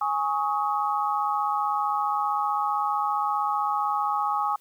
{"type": "chord", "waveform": "sine", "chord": "Ab suspended fourth", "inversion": "none", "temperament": "equal with one note detuned", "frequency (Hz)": [830.6, 1108.7, 1264.1], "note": ["Ab5", "Db6", "Eb6"], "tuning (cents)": [0, 0, 27], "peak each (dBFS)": [-26, -28, -28], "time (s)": [0.01, 4.56], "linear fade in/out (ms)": 5, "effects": ["white hiss -61 dBFS RMS until 4.6 s"]}